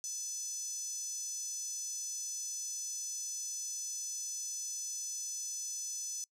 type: tone with high-pass filter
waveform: 5% pulse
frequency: 864 Hz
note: A5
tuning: 32 cents flat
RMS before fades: -40 dBFS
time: 0.04-6.24 s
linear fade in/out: 0 ms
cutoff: 6100 Hz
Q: 8.2
effects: noise-tail reverb RT60 0.1 s tail -25 dB re dry